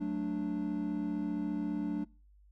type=chord; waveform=triangle; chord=D major; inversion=first; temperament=equal; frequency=185 / 220 / 293.7 Hz; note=F#3 / A3 / D4; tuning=0 / 0 / 0 cents; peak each=-36 / -36 / -32 dBFS; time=0-2.05 s; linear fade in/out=20 ms; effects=noise-tail reverb RT60 0.4 s tail -26 dB re dry + added 50 Hz sine -58 dBFS peak until 2.51 s